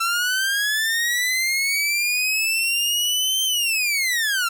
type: linear two-way sweep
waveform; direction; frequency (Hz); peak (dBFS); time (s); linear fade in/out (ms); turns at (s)
sawtooth; up then down; 1336 to 3136 to 1336; -16; 0-4.49; 10; 3.44
effects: none